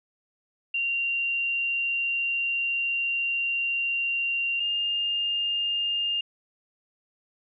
sine tone pair in turn, 2767 / 2815 Hz, F7 / F7, -17 / +13 cents, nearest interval unison, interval 30 cents, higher second, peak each -24 dBFS, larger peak neither, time 0.74-4.6 / 4.6-6.21 s, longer first, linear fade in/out 5 ms, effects none

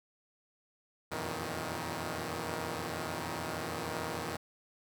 5% pulse tone cluster, 83.8 / 90.3 / 118.3 / 157.5 Hz, E2 / F#2 / A#2 / D#3, +29 / -42 / +26 / +21 cents, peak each -32 / -31 / -30 / -28 dBFS, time 1.11-4.37 s, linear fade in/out 10 ms, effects none

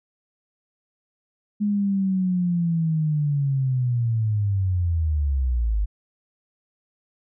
sine linear sweep, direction down, 209 to 49 Hz, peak -19 dBFS, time 1.6-5.86 s, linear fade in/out 20 ms, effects none

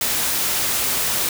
white noise, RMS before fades -21 dBFS, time 0.01-1.29 s, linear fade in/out 2 ms, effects none

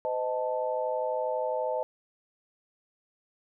sine chord, A diminished, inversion first, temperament equal with one note detuned, 510.1 / 622.3 / 880 Hz, C5 / Eb5 / A5, -44 / 0 / 0 cents, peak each -31 / -31 / -33 dBFS, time 0.05-1.83 s, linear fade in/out 0 ms, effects none

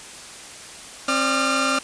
sawtooth tone cluster, 266.5 / 588 / 1208 / 1383 Hz, C4 / D5 / D6 / F6, +32 / +2 / +48 / -17 cents, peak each -21 / -24 / -21 / -19 dBFS, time 1.08-1.79 s, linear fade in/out 5 ms, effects white hiss -39 dBFS RMS until 1.83 s + resampled to 22050 Hz

